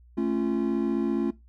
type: chord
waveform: triangle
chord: A augmented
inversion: none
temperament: just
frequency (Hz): 220 / 275 / 343.8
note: A3 / C#4 / E#4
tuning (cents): 0 / -14 / -27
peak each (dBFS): -26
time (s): 0.17-1.31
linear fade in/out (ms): 10
effects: noise-tail reverb RT60 0.2 s tail -19 dB re dry + added 60 Hz sine -51 dBFS peak until 1.48 s